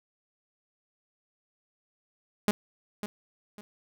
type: tone with echo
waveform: sawtooth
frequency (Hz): 207.7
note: G#3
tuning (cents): 0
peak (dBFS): -17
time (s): 2.48-2.51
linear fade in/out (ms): 0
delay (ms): 550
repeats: 2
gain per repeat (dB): -11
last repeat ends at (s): 3.61
effects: none